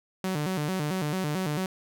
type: tone with vibrato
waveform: sawtooth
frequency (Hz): 167.3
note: E3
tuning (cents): +26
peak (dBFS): -23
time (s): 0.24-1.66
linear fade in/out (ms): 2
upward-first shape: square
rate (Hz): 4.5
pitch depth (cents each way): 200
effects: none